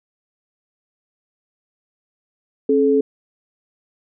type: tone pair together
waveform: sine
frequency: 271.5 / 431.3 Hz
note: C#4 / A4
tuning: -36 / -35 cents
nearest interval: minor sixth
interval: 801 cents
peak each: -17 / -14 dBFS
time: 2.69-3.01 s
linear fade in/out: 5 ms
effects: none